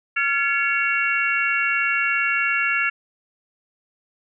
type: tone cluster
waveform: sine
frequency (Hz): 1379 / 1702 / 2230 / 2734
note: F6 / G#6 / C#7 / F7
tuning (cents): -22 / +42 / +10 / -37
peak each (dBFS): -24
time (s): 0.16-2.9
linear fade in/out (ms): 10
effects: none